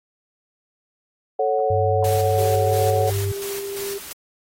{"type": "chord", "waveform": "sine", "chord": "F# minor", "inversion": "first", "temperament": "equal", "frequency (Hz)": [440, 554.4, 740], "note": ["A4", "C#5", "F#5"], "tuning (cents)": [0, 0, 0], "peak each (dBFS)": [-22, -22, -22], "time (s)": [1.39, 3.1], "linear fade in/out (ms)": 5}
{"type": "tone with pitch glide", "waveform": "sine", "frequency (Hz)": [97.9, 99.55], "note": ["G2", "G2"], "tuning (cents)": [-2, 27], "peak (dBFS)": -21, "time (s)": [1.7, 3.32], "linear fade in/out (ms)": 5, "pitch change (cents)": 29, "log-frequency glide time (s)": [2.32, 3.18]}
{"type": "noise with tremolo", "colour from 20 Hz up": "white", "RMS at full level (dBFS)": -32, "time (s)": [2.04, 4.13], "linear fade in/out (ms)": 5, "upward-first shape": "square", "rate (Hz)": 2.9, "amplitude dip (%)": 45}
{"type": "tone", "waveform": "sine", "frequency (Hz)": 398.1, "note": "G4", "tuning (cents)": 27, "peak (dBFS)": -27, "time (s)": [2.37, 3.99], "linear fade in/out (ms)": 20}
{"effects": ["AAC 48 kbps"]}